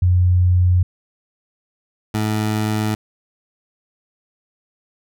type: tone pair in turn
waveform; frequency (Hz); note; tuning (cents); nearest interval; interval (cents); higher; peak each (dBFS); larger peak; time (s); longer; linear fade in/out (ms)
sine / 20% pulse; 90 / 107.63; F#2 / A2; -47 / -38; minor third; 309; second; -11 / -13; first; 0.02-0.83 / 2.14-2.95; neither; 5
effects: none